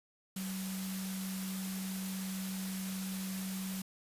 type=tone in noise; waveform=sine; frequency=189.7 Hz; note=F#3; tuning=43 cents sharp; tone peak=-37 dBFS; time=0.36-3.82 s; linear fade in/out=5 ms; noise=white; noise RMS=-44 dBFS; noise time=0.36-3.82 s; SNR=+4 dB; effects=resampled to 32000 Hz